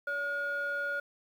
sine tone pair together, 569 / 1433.8 Hz, C#5 / F6, +45 / +45 cents, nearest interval octave + major third, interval 1600 cents, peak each -36 / -30 dBFS, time 0.07-1 s, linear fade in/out 5 ms, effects tanh soft clip ceiling -27 dBFS + 10-bit

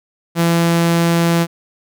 sawtooth tone, 168.7 Hz, E3, 40 cents sharp, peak -8 dBFS, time 0.35-1.47 s, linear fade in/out 50 ms, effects none

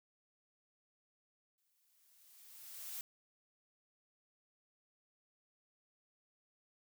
blue noise with exponential growth, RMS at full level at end -43 dBFS, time 1.58-3.01 s, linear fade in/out 1 ms, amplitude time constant 310 ms, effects none

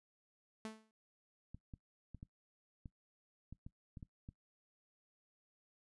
sawtooth tone with exponential decay, 219.2 Hz, A3, 6 cents flat, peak -37 dBFS, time 0.65-0.91 s, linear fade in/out 0 ms, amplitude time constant 55 ms
clicks, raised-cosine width 5 ms, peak -37 dBFS, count 10, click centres 1.546 / 1.738 / 2.147 / 2.229 / 2.858 / 3.526 / 3.665 / 3.972 / 4.028 / 4.289 s
effects noise-tail reverb RT60 0.1 s tail -19 dB re dry + resampled to 24000 Hz

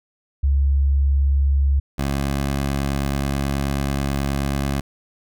sine / 15% pulse tone pair in turn, 69.3 / 69.3 Hz, C#2 / C#2, 0 / 0 cents, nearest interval unison, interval 0 cents, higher neither, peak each -14 dBFS, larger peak neither, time 0.43-1.8 / 1.98-4.81 s, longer second, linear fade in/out 10 ms, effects none

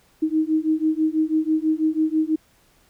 sine beating tone pair, 311.1 / 317.2 Hz, D#4 / D#4, 0 / +33 cents, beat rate 6.1 Hz, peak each -21 dBFS, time 0.22-2.36 s, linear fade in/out 10 ms, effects pink hiss -59 dBFS RMS until 2.89 s

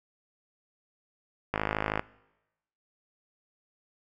click train, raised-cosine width 0.5 ms, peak -12 dBFS, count 25, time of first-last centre 1.54-1.995 s, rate 52.8 Hz, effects noise-tail reverb RT60 0.9 s tail -21 dB re dry

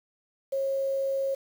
sine tone with quantisation, 543 Hz, C#5, 36 cents flat, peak -25 dBFS, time 0.52-1.35 s, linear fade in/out 10 ms, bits 8, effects none

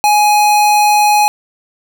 square tone, 836 Hz, G#5, 11 cents sharp, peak -8 dBFS, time 0.04-1.28 s, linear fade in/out 0 ms, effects none

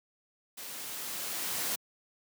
white noise with level ramp, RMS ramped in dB -43 to -32 dBFS, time 0.57-1.76 s, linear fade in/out 10 ms, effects high-pass 150 Hz 12 dB/octave

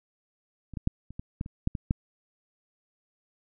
clicks, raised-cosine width 5 ms, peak -29 / -20 / -11 / -30 / -23 / -18 / -28 / -12 / -19 / -11 dBFS, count 10, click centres 0.737 / 0.772 / 0.874 / 1.106 / 1.195 / 1.411 / 1.461 / 1.674 / 1.752 / 1.909 s, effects none

